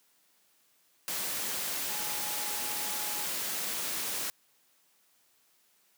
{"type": "tone in noise", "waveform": "sine", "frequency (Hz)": 840, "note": "G#5", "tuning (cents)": 19, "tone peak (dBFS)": -44, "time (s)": [1.9, 3.25], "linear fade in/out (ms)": 0, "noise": "white", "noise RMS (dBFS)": -34, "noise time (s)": [1.08, 4.3], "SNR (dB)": -13, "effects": ["white hiss -68 dBFS RMS until 5.97 s", "high-pass 150 Hz 12 dB/octave"]}